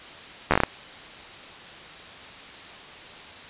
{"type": "slowing click train", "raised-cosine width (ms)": 0.5, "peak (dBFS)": -3, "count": 7, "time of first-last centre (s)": [0.51, 0.635], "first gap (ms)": 12, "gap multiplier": 1.22, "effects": ["white hiss -42 dBFS RMS until 3.49 s", "resampled to 8000 Hz"]}